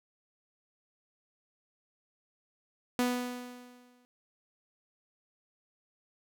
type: tone with exponential decay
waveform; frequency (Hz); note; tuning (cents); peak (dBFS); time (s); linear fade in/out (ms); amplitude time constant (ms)
sawtooth; 246.9; B3; 0; -21; 2.99-4.05; 0; 230
effects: none